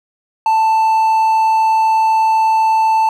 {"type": "tone", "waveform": "triangle", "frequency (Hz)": 884, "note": "A5", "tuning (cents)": 8, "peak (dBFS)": -8, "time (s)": [0.46, 3.09], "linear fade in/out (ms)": 2, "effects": []}